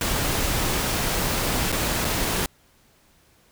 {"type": "noise with dropouts", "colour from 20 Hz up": "pink", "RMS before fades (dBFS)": -24, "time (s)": [0.01, 2.46], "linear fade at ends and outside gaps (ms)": 1, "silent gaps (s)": [[1.719, 1.725], [2.046, 2.05]], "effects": ["pink hiss -59 dBFS RMS until 3.51 s"]}